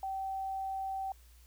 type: tone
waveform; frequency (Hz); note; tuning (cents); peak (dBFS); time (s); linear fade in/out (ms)
sine; 772; G5; -27; -34; 0.03-1.12; 2
effects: added 60 Hz sine -56 dBFS peak until 1.46 s + white hiss -65 dBFS RMS until 1.46 s